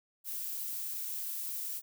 violet noise, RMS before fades -38 dBFS, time 0.24-1.82 s, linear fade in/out 50 ms, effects none

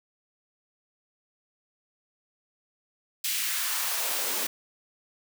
white noise with high-pass filter sweep, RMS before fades -29 dBFS, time 3.24-4.47 s, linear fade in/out 5 ms, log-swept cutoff 2800 to 260 Hz, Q 1.4, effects none

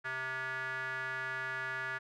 square tone with band-pass filter, 130.7 Hz, C3, 1 cent flat, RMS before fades -38 dBFS, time 0.04-1.99 s, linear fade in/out 20 ms, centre 1600 Hz, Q 6, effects none

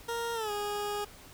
20% pulse tone with pitch glide, 466.2 to 412.9 Hz, A#4 to G#4, 0 to -10 cents, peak -27 dBFS, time 0.08-1.05 s, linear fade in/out 10 ms, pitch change -210 cents, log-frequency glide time 0.34-0.51 s, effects pink hiss -52 dBFS RMS until 1.33 s

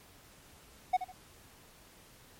triangle tone with echo, 739 Hz, F#5, 2 cents flat, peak -21 dBFS, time 0.93-0.97 s, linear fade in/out 10 ms, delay 76 ms, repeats 2, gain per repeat -11 dB, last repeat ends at 1.122 s, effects pink hiss -58 dBFS RMS until 2.39 s + MP3 64 kbps

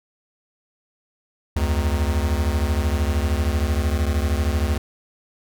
square beating tone pair, 71.6 / 84.6 Hz, D2 / E2, -43 / +45 cents, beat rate 13 Hz, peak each -21 / -24 dBFS, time 1.56-4.78 s, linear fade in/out 5 ms, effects none

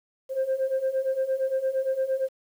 sine beating tone pair, 523.3 / 532 Hz, C5 / C5, 0 / +29 cents, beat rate 8.7 Hz, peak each -27 / -24 dBFS, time 0.29-2.29 s, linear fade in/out 50 ms, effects tanh soft clip ceiling -19 dBFS + 9-bit

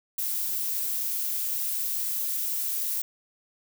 violet noise, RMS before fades -29 dBFS, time 0.18-3.02 s, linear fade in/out 5 ms, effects none

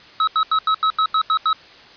square tone bursts, 1287 Hz, E6, 42 cents flat, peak -15 dBFS, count 9, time 0.2-1.53 s, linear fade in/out 2 ms, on 74 ms, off 83 ms, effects white hiss -44 dBFS RMS until 1.96 s + resampled to 11025 Hz

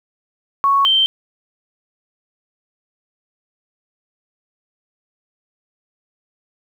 sine tone pair in turn, 1108.7 / 3125 Hz, C#6 / G7, 0 / -6 cents, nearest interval octave + tritone, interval 1794 cents, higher second, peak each -11 dBFS, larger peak neither, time 0.64-0.85 / 0.85-1.06 s, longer neither, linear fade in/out 0 ms, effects 8-bit

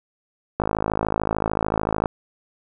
click train, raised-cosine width 1 ms, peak -7 dBFS, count 79, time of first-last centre 0.6-2.058 s, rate 53.5 Hz, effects none

